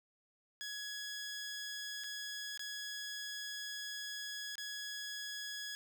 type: tone with dropouts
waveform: 15% pulse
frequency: 1676 Hz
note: G#6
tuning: 15 cents sharp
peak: -35 dBFS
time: 0.61-5.75 s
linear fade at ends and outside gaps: 0 ms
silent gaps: 2.037-2.042 / 2.575-2.594 / 4.555-4.581 s
effects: none